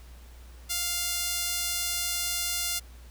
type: tone with high-pass filter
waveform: sawtooth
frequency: 699 Hz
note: F5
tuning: 1 cent sharp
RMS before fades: -30 dBFS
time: 0.69-2.8 s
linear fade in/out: 20 ms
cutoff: 4000 Hz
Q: 0.56
effects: added 60 Hz sine -45 dBFS peak until 3.1 s + pink hiss -56 dBFS RMS until 3.1 s